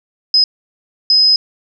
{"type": "tone bursts at uneven times", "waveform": "sine", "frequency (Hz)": 5060, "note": "D#8", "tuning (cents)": 28, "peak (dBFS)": -7, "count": 2, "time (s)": [[0.34, 0.44], [1.1, 1.36]], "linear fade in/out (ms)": 2, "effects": []}